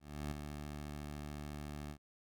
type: tone with ADSR envelope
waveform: 15% pulse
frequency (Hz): 73.8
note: D2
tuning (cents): +9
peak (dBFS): -31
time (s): 0-1.98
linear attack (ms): 320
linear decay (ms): 4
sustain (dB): -6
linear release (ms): 74
effects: none